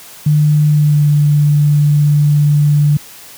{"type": "tone with pitch glide", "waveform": "sine", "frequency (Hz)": [150, 147.17], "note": ["D3", "D3"], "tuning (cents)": [37, 4], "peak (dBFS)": -7, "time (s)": [0.26, 2.97], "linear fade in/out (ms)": 5, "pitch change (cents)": -33, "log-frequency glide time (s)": [0.68, 1.07], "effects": ["white hiss -36 dBFS RMS until 3.37 s", "high-pass 60 Hz 12 dB/octave"]}